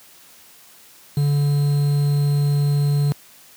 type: tone with quantisation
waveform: triangle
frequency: 144 Hz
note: D3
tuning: 34 cents flat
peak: -13 dBFS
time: 1.17-3.12 s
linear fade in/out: 0 ms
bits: 6
effects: white hiss -48 dBFS RMS until 3.56 s + high-pass 80 Hz 12 dB/octave